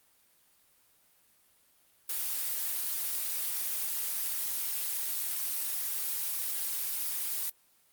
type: noise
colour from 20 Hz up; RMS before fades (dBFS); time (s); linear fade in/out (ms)
blue; -33; 2.09-7.5; 5
effects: white hiss -66 dBFS RMS until 7.92 s + Opus 32 kbps